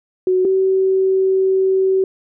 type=tone pair in turn; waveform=sine; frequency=370 / 380.8 Hz; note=F#4 / F#4; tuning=0 / +50 cents; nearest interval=unison; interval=50 cents; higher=second; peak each=-12 dBFS; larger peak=neither; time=0.27-0.45 / 0.45-2.04 s; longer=second; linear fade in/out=2 ms; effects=none

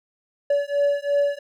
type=beating tone pair; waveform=triangle; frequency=570 / 572.9 Hz; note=C#5 / D5; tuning=+48 / -43 cents; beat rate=2.9 Hz; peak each=-20 dBFS; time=0.5-1.39 s; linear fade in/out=5 ms; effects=none

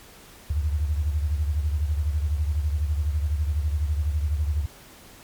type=beating tone pair; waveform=sine; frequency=73.42 / 85.42 Hz; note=D2 / F2; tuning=0 / -38 cents; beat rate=12 Hz; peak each=-22 / -29 dBFS; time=0.5-4.66 s; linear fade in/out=5 ms; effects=pink hiss -48 dBFS RMS until 5.23 s + MP3 96 kbps

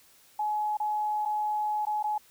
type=tone with dropouts; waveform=sine; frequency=846 Hz; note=G#5; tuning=32 cents sharp; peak=-26 dBFS; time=0.39-2.18 s; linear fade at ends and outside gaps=5 ms; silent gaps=0.771-0.8 / 1.252-1.257 / 1.853-1.868 / 2.028-2.04 s; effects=white hiss -59 dBFS RMS until 2.3 s

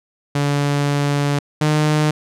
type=tone pair in turn; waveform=sawtooth; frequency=143.5 / 152.03 Hz; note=D3 / D#3; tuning=-40 / -40 cents; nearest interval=minor second; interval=100 cents; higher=second; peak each=-12 / -10 dBFS; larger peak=second; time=0.35-1.39 / 1.61-2.11 s; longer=first; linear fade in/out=5 ms; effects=low-pass 9000 Hz 12 dB/octave

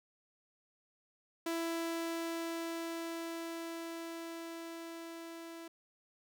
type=tone with level ramp; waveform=sawtooth; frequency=332.3 Hz; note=E4; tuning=14 cents sharp; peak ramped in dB=-30 to -42 dBFS; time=1.46-5.68 s; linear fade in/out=5 ms; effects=none

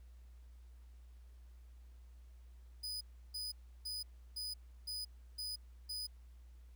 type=tone bursts; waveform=40% pulse; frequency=4978 Hz; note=D#8; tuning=in tune; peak=-39 dBFS; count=7; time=2.83-6.07 s; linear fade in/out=10 ms; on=180 ms; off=330 ms; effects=added 60 Hz sine -54 dBFS peak until 6.75 s + pink hiss -75 dBFS RMS until 6.75 s

